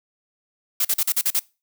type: noise bursts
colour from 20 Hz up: blue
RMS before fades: -20 dBFS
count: 7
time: 0.8-1.395 s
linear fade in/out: 5 ms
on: 49 ms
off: 42 ms
effects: noise-tail reverb RT60 0.3 s tail -24 dB re dry